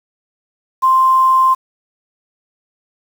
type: tone with quantisation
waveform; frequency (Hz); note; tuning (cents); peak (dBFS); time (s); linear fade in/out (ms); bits
sine; 1046.5; C6; 0; -8; 0.82-1.55; 20; 6
effects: none